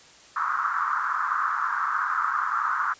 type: band-pass noise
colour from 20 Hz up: white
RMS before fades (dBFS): -26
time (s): 0.36-2.94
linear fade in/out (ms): 5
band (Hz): 1100 to 1400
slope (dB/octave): 48
effects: white hiss -51 dBFS RMS until 2.99 s + resampled to 16000 Hz